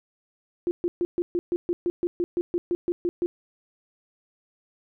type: tone bursts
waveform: sine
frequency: 349.2 Hz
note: F4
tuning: in tune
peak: -21 dBFS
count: 16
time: 0.67-3.26 s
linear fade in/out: 0 ms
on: 40 ms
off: 130 ms
effects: none